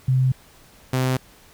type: tone pair in turn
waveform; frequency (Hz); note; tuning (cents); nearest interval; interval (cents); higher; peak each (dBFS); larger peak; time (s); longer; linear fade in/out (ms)
sine / sawtooth; 129.8 / 129.29; C3 / C3; -13 / -20; unison; 7; first; -15; neither; 0.08-0.32 / 0.93-1.17; neither; 5
effects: pink hiss -51 dBFS RMS until 1.53 s